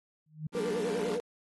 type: tone with exponential growth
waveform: sine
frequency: 154.6 Hz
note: D#3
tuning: 11 cents flat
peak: -30 dBFS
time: 0.26-0.47 s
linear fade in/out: 5 ms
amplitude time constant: 45 ms
type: chord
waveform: sawtooth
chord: G minor seventh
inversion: third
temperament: equal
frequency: 174.61 / 196 / 233.1 / 293.7 Hz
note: F3 / G3 / Bb3 / D4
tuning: 0 / 0 / 0 / 0 cents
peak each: -36 dBFS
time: 0.52-1.2 s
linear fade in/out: 50 ms
type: tone with vibrato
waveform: sine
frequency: 446.7 Hz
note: A4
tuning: 26 cents sharp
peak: -30 dBFS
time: 0.55-1.2 s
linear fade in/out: 0 ms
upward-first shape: sine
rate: 10 Hz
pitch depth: 160 cents each way
effects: AAC 32 kbps